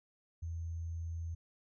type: tone with sample-and-hold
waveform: sine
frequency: 83.1 Hz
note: E2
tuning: 15 cents sharp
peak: -37 dBFS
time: 0.42-1.35 s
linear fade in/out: 10 ms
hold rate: 6300 Hz
effects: resampled to 24000 Hz